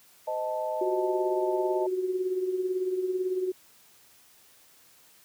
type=chord; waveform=sine; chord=A diminished; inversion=first; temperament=equal with one note detuned; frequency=513.1 / 622.3 / 880 Hz; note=C5 / Eb5 / A5; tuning=-34 / 0 / 0 cents; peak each=-36 / -30 / -33 dBFS; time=0.27-1.87 s; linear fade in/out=10 ms
type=tone with tremolo; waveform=sine; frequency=370 Hz; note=F#4; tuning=in tune; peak=-23 dBFS; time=0.81-3.52 s; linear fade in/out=5 ms; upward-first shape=triangle; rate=18 Hz; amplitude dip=65%
effects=white hiss -58 dBFS RMS until 5.24 s + high-pass 60 Hz 12 dB/octave